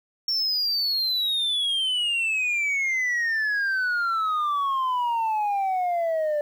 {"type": "exponential sweep", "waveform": "sine", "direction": "down", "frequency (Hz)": [5480, 586], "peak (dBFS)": -19, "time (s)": [0.28, 6.41], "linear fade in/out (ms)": 2, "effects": ["tanh soft clip ceiling -21 dBFS", "9-bit"]}